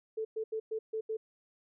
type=tone bursts at uneven times; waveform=sine; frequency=440 Hz; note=A4; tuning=in tune; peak=-32 dBFS; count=6; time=0.17-0.25 / 0.36-0.44 / 0.52-0.6 / 0.71-0.79 / 0.93-1.01 / 1.09-1.17 s; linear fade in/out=10 ms; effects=none